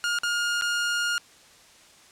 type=tone with dropouts; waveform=sawtooth; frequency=1420 Hz; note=F6; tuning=28 cents sharp; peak=-20 dBFS; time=0.04-1.18 s; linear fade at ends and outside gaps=0 ms; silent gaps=0.187-0.234 / 0.612-0.621 s; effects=white hiss -53 dBFS RMS until 2.11 s + low-pass 8000 Hz 12 dB/octave